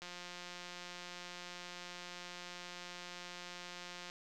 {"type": "click train", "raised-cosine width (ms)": 0.2, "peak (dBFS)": -30, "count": 723, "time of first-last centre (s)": [0.02, 4.099], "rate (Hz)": 177, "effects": []}